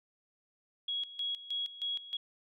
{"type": "tone with tremolo", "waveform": "sine", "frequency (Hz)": 3322, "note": "G#7", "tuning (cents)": 0, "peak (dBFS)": -32, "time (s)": [0.88, 2.17], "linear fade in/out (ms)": 5, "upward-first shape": "square", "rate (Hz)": 3.2, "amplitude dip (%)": 80, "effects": []}